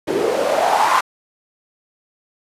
white noise with band-pass filter sweep, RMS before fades -17 dBFS, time 0.07-1.01 s, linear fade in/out 10 ms, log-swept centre 350 to 1100 Hz, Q 5.1, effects resampled to 32000 Hz

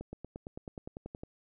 accelerating click train, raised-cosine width 2 ms, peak -28 dBFS, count 13, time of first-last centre 0.01-1.235 s, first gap 120 ms, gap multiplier 0.97, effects none

